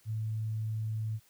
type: tone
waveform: sine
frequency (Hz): 109.6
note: A2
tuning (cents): -6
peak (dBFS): -31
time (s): 0.05-1.2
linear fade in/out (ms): 50
effects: white hiss -65 dBFS RMS until 1.29 s